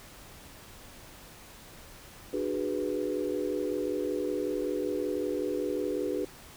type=chord; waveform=sine; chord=G# half-diminished seventh; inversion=second; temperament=equal with one note detuned; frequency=298.5 / 370 / 415.3 / 493.9 Hz; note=D4 / F#4 / G#4 / B4; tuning=+28 / 0 / 0 / 0 cents; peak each=-34 dBFS; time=2.33-6.25 s; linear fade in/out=5 ms; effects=pink hiss -50 dBFS RMS until 6.56 s